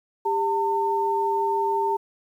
sine tone pair together, 398.5 / 903 Hz, G4 / A5, +28 / +45 cents, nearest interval octave + major second, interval 1417 cents, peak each -25 / -22 dBFS, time 0.25-1.97 s, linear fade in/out 10 ms, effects 9-bit

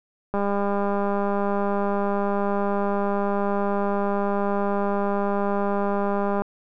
click train, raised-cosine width 1 ms, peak -12 dBFS, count 1223, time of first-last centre 0.34-6.42 s, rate 201 Hz, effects none

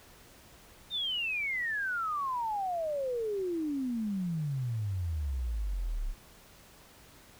sine exponential sweep, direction down, 3700 to 31.98 Hz, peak -30 dBFS, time 0.9-6.15 s, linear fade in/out 50 ms, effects pink hiss -56 dBFS RMS until 7.39 s

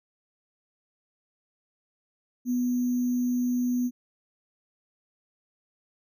sine tone with sample-and-hold, 246.9 Hz, B3, in tune, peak -23 dBFS, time 2.45-3.91 s, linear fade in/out 50 ms, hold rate 6300 Hz, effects none

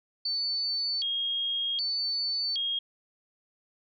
sine tone with vibrato, 3830 Hz, A#7, 46 cents sharp, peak -27 dBFS, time 0.25-2.79 s, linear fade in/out 5 ms, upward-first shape square, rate 0.65 Hz, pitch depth 280 cents each way, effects none

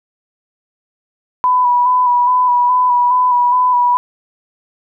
sine tone with vibrato, 988 Hz, B5, in tune, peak -9 dBFS, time 1.44-3.97 s, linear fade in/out 0 ms, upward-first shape square, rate 2.4 Hz, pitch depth 23 cents each way, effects none

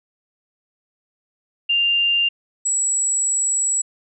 sine tone pair in turn, 2794 / 7780 Hz, F7 / B8, 0 / -27 cents, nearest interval octave + tritone, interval 1773 cents, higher second, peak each -15 / -17 dBFS, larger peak first, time 1.69-2.29 / 2.65-3.82 s, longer second, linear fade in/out 10 ms, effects none

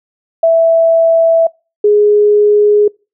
sine tone pair in turn, 659.3 / 416.2 Hz, E5 / G#4, 0 / +4 cents, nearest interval minor sixth, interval 796 cents, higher first, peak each -5 dBFS, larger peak neither, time 0.43-1.47 / 1.84-2.88 s, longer neither, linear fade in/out 5 ms, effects noise-tail reverb RT60 0.3 s tail -26 dB re dry

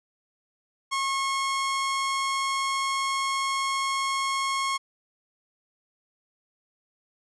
sawtooth tone, 1087 Hz, C#6, 34 cents flat, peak -21 dBFS, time 0.91-4.78 s, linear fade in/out 20 ms, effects resampled to 22050 Hz

